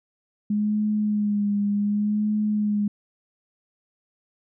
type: tone with vibrato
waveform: sine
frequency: 207.7 Hz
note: G#3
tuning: in tune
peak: -20 dBFS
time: 0.5-2.88 s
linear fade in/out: 5 ms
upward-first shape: sine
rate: 0.67 Hz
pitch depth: 35 cents each way
effects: none